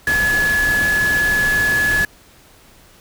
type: tone in noise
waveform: sine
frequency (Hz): 1702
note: G#6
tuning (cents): +42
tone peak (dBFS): -14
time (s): 0.07-2.05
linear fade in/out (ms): 2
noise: pink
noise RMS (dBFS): -25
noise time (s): 0.07-2.05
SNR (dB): +8
effects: pink hiss -48 dBFS RMS until 3 s